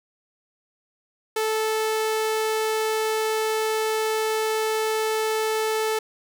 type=tone; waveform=sawtooth; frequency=437.6 Hz; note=A4; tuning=9 cents flat; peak=-18 dBFS; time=1.36-5.99 s; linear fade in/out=5 ms; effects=none